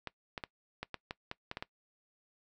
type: clicks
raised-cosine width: 0.3 ms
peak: -22 dBFS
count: 10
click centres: 0.073 / 0.378 / 0.438 / 0.83 / 0.943 / 1.109 / 1.314 / 1.514 / 1.571 / 1.625 s
effects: noise-tail reverb RT60 0.1 s tail -21 dB re dry